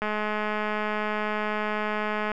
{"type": "click train", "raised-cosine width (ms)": 0.5, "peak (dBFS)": -14, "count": 488, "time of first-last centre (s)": [0.02, 2.317], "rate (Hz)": 212, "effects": []}